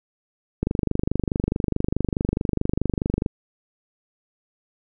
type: click train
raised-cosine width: 3 ms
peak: -8 dBFS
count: 66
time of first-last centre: 0.63-3.262 s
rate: 24.7 Hz
effects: none